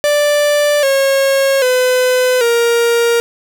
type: tone with pitch steps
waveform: 45% pulse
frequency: 587.3 / 544.8 / 505.4 / 468.8 Hz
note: D5 / C#5 / B4 / A#4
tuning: 0 / -30 / +40 / +10 cents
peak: -10 dBFS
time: 0.04-3.2 s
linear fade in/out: 0 ms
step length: 790 ms
effects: none